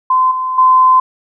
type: tone with level steps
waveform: sine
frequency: 1029 Hz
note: C6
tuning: 29 cents flat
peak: -8 / -15 / -5 dBFS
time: 0.1-1 s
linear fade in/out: 5 ms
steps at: 0.31 / 0.58 s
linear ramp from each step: 5 ms
effects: none